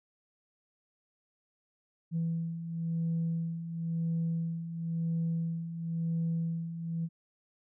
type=beating tone pair; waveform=sine; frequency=164.81 / 165.78 Hz; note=E3 / E3; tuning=0 / +10 cents; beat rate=0.97 Hz; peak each=-36 / -30 dBFS; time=2.11-7.09 s; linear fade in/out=50 ms; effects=tanh soft clip ceiling -25 dBFS